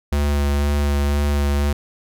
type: tone with vibrato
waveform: square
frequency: 71.9 Hz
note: D2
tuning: 36 cents flat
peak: -17 dBFS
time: 0.12-1.73 s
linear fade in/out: 5 ms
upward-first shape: sine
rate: 2 Hz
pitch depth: 16 cents each way
effects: none